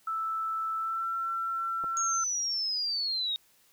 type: tone with pitch glide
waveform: sine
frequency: 1318.5 to 1348.5 Hz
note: E6 to E6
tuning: 0 to +39 cents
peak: -29 dBFS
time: 0.07-2.24 s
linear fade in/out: 5 ms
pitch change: +39 cents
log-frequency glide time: 0.78-1.07 s
type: clicks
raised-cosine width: 1 ms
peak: -30 dBFS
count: 2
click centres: 1.838 / 1.844 s
type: linear sweep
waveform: sine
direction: down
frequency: 6630 to 3717 Hz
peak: -28 dBFS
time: 1.97-3.36 s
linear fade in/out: 0 ms
effects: white hiss -64 dBFS RMS until 3.72 s